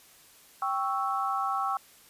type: chord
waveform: sine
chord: C# diminished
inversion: second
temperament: equal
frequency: 784 / 1108.7 / 1318.5 Hz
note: G5 / C#6 / E6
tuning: 0 / 0 / 0 cents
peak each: -31 dBFS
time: 0.62-1.77 s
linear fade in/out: 2 ms
effects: white hiss -56 dBFS RMS until 2.09 s + resampled to 32000 Hz